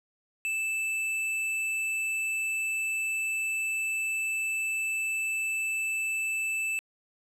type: tone with hard clipping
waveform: sine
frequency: 2637 Hz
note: E7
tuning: in tune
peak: -29 dBFS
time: 0.45-6.79 s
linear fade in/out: 0 ms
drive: 12 dB
effects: low-pass 12000 Hz 12 dB/octave